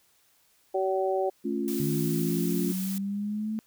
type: harmonic tone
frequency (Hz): 190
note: F#3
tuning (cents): +46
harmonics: 2 / 3 / 4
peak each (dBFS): -27 / -29 / -30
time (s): 0.74-1.3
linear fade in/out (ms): 10
type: chord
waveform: sine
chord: A augmented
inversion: none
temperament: equal with one note detuned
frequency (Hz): 219.2 / 277.2 / 349.2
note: A3 / C#4 / E#4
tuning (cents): -6 / 0 / 0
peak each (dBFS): -31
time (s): 1.44-2.73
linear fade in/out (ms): 20
type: noise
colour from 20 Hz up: blue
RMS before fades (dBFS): -38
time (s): 1.68-2.98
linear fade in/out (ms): 0
type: linear sweep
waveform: sine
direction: up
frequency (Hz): 147.7 to 220.2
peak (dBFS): -28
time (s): 1.8-3.59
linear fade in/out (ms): 0
effects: white hiss -65 dBFS RMS until 3.66 s